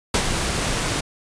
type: noise with ADSR envelope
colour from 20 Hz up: pink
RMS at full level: -17 dBFS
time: 0.14-1.01 s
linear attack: 4 ms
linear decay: 74 ms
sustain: -6 dB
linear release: 11 ms
effects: resampled to 22050 Hz